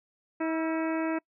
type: harmonic tone with a mistuned harmonic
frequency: 321.4 Hz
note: E4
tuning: 44 cents flat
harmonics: 1 / 2 / 3 / 4 / 5 / 6 / 7 / 8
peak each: -28 / -34 / -38 / -40 / -42 / -44 / -45 / -46 dBFS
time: 0.4-1.19 s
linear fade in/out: 10 ms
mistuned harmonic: 4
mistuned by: +54 cents
effects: noise-tail reverb RT60 0.1 s tail -26 dB re dry